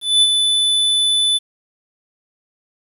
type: tone with ADSR envelope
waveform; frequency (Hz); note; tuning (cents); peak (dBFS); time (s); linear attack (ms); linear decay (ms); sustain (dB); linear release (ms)
square; 3497; A7; -11; -9; 0.01-1.39; 210; 46; -5; 24
effects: resampled to 32000 Hz + 8-bit